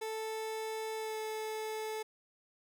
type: tone with pitch glide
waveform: 30% pulse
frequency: 440 to 435.4 Hz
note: A4 to A4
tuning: 0 to -18 cents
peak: -34 dBFS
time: 0.01-2.03 s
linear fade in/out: 10 ms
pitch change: -18 cents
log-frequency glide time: 0.96-1.18 s
effects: none